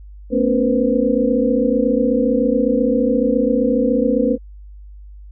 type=tone cluster; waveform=sine; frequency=224.4 / 253.1 / 280.5 / 478.4 / 513 Hz; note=A3 / B3 / C#4 / A#4 / C5; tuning=+34 / +43 / +21 / +45 / -34 cents; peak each=-20 dBFS; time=0.3-4.38 s; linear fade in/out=50 ms; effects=added 50 Hz sine -35 dBFS peak until 5.31 s